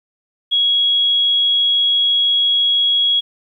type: tone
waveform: sine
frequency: 3322 Hz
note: G#7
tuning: in tune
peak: -12 dBFS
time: 0.51-3.21 s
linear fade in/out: 20 ms
effects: 9-bit